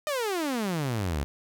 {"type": "exponential sweep", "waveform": "sawtooth", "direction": "down", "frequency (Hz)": [622.3, 65.41], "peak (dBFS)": -23, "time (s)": [0.07, 1.24], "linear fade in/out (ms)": 0, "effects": []}